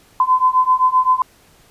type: beating tone pair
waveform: sine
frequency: 1017 / 1024.7 Hz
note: C6 / C6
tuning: -50 / -36 cents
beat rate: 7.7 Hz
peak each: -15 / -14 dBFS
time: 0.2-1.22 s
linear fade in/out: 2 ms
effects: pink hiss -51 dBFS RMS until 1.7 s + resampled to 32000 Hz